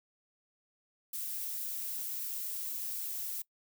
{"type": "noise", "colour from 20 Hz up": "violet", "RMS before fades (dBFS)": -38, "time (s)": [1.13, 3.42], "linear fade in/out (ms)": 5, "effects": ["noise-tail reverb RT60 0.1 s tail -22 dB re dry"]}